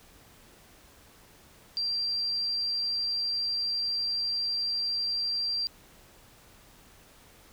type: tone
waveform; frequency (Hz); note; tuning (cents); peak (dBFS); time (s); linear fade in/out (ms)
sine; 4722; D8; +9; -27; 1.77-5.67; 0
effects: pink hiss -56 dBFS RMS until 7.52 s